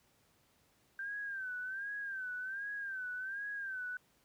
sine tone with vibrato, 1568 Hz, G6, in tune, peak -38 dBFS, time 0.99-3.97 s, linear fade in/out 2 ms, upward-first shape sine, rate 1.3 Hz, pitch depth 100 cents each way, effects pink hiss -71 dBFS RMS until 4.24 s + high-pass 60 Hz 12 dB/octave

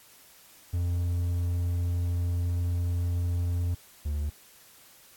triangle tone pair in turn, 87.31 / 73.81 Hz, F2 / D2, 0 / +9 cents, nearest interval minor third, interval 291 cents, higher first, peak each -23 / -25 dBFS, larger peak first, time 0.73-3.75 / 4.05-4.3 s, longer first, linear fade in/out 10 ms, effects white hiss -55 dBFS RMS until 5.16 s + AAC 64 kbps

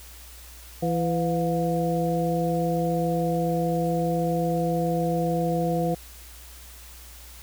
harmonic tone with a mistuned harmonic, 167.2 Hz, E3, 25 cents sharp, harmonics 1 / 2 / 3 / 4, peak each -25 / -30 / -27 / -29 dBFS, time 0.82-5.95 s, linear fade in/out 10 ms, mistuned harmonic 4, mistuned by +100 cents, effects added 60 Hz sine -45 dBFS peak until 7.42 s + white hiss -47 dBFS RMS until 7.42 s

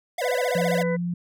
square tone with vibrato, 622.3 Hz, D#5, in tune, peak -26 dBFS, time 0.18-0.83 s, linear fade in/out 5 ms, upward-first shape sine, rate 15 Hz, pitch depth 280 cents each way
harmonic tone, 499.2 Hz, B4, 19 cents sharp, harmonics 1 / 2 / 3 / 4, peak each -24 / -37 / -39 / -33 dBFS, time 0.21-0.97 s, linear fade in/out 20 ms
sine tone, 174.61 Hz, F3, in tune, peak -24 dBFS, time 0.55-1.14 s, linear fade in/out 5 ms
effects none

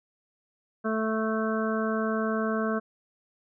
harmonic tone, 220 Hz, A3, in tune, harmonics 1 / 2 / 3 / 5 / 6 / 7, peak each -28 / -31 / -33 / -35 / -36 / -36 dBFS, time 0.84-2.8 s, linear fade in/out 20 ms, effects none

